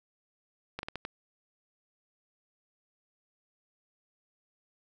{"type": "slowing click train", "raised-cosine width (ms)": 0.3, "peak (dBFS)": -20, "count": 5, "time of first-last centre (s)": [0.79, 1.051], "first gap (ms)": 41, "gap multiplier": 1.32, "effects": []}